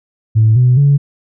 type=tone with pitch steps; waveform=sine; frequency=110 / 124.91 / 141.83 Hz; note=A2 / B2 / C#3; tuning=0 / +20 / +40 cents; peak=-5 dBFS; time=0.35-0.98 s; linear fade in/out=20 ms; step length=210 ms; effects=tanh soft clip ceiling -2 dBFS